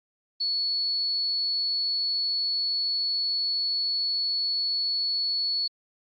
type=tone; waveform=sine; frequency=4407 Hz; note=C#8; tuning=11 cents flat; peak=-24 dBFS; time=0.4-5.68 s; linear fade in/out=10 ms; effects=AAC 32 kbps